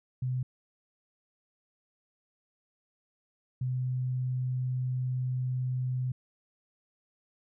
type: tone pair in turn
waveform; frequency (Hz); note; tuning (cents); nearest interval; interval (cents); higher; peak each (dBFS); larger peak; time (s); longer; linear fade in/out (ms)
sine; 127.3 / 127.3; C3 / C3; -47 / -47; unison; 0; neither; -28; neither; 0.22-0.43 / 3.61-6.12; second; 5
effects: none